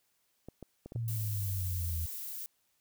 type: clicks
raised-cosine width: 2 ms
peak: -31 dBFS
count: 5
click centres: 0.486 / 0.627 / 0.86 / 0.921 / 0.96 s
type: exponential sweep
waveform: sine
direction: down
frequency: 118.4 to 79 Hz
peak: -32 dBFS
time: 0.95-2.06 s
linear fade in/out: 5 ms
type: noise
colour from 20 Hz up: violet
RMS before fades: -41 dBFS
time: 1.08-2.46 s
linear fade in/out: 0 ms
effects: white hiss -75 dBFS RMS until 2.8 s